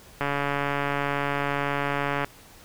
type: click train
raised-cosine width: 0.5 ms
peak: -11 dBFS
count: 290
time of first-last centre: 0.21-2.245 s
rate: 142 Hz
effects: pink hiss -50 dBFS RMS until 2.64 s